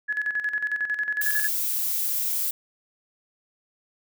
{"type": "tone with tremolo", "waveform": "sine", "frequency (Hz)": 1696, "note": "G#6", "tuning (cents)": 36, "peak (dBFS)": -22, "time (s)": [0.08, 1.48], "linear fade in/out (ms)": 20, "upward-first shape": "square", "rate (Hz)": 11, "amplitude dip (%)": 65}
{"type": "noise", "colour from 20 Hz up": "violet", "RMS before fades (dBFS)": -26, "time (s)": [1.21, 2.51], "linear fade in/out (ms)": 5}
{"effects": []}